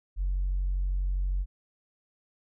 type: tone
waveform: sine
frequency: 46.25 Hz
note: F#1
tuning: in tune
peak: -24 dBFS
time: 0.16-1.46 s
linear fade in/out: 50 ms
effects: tanh soft clip ceiling -22 dBFS